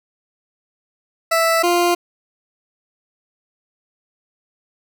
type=tone pair in turn; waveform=20% pulse; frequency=659.3 / 349.3 Hz; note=E5 / F4; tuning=0 / 0 cents; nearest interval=major seventh; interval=1100 cents; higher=first; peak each=-9 dBFS; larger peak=neither; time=1.31-1.63 / 1.63-1.95 s; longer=neither; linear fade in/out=10 ms; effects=none